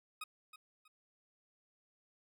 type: tone with echo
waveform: 20% pulse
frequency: 1256 Hz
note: D#6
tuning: 16 cents sharp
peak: -36 dBFS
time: 0.21-0.24 s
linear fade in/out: 5 ms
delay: 320 ms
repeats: 2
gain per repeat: -11 dB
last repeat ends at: 0.88 s
effects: none